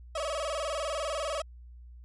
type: tone with vibrato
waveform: 30% pulse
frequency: 604 Hz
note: D5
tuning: 48 cents sharp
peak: -28 dBFS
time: 0.15-1.42 s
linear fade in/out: 5 ms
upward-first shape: square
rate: 20 Hz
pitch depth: 110 cents each way
effects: added 60 Hz sine -46 dBFS peak until 2.04 s + resampled to 24000 Hz